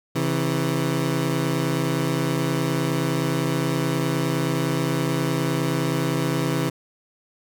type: tone pair together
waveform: 20% pulse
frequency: 135.18 / 164.81 Hz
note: C#3 / E3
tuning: -43 / 0 cents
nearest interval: minor third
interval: 343 cents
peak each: -19 dBFS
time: 0.15-6.7 s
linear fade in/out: 10 ms
effects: none